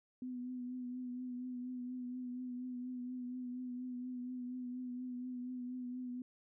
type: tone with vibrato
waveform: sine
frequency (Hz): 249.8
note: B3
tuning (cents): +20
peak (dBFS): -40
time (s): 0.22-6.22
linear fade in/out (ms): 2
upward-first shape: triangle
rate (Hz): 4.2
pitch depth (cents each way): 35
effects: none